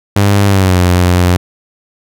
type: tone with pitch glide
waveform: sawtooth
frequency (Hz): 100.4 to 89.45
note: G2 to F2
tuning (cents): +42 to +42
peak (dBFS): -3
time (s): 0.16-1.37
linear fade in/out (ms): 5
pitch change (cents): -200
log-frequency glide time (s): 0.47-0.79
effects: none